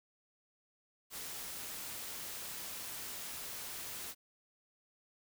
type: noise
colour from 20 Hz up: white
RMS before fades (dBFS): -44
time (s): 1.1-4.15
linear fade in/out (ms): 50
effects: none